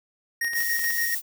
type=tone with tremolo; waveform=square; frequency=1864.7 Hz; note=A#6; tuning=in tune; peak=-24 dBFS; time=0.41-1.15 s; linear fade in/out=5 ms; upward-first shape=square; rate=7 Hz; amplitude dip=40%
type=clicks; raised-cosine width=0.2 ms; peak=-21 dBFS; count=6; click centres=0.446 / 0.534 / 0.605 / 0.793 / 0.845 / 0.904 s
type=noise; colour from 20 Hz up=violet; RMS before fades=-29 dBFS; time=0.53-1.22 s; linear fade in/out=50 ms
effects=none